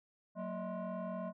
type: tone with frequency modulation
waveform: sine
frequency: 228.6 Hz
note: A#3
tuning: 34 cents flat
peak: -36 dBFS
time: 0.35-1.33 s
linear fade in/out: 50 ms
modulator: 413 Hz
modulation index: 1.7
effects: tanh soft clip ceiling -35 dBFS